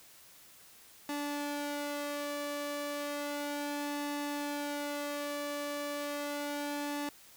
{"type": "tone with flanger", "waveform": "sawtooth", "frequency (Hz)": 290, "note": "D4", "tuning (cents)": -22, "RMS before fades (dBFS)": -37, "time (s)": [1.09, 7.09], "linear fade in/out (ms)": 2, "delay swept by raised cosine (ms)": [1.1, 1.76], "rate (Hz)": 0.33, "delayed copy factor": 0.5, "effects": ["white hiss -57 dBFS RMS until 7.36 s"]}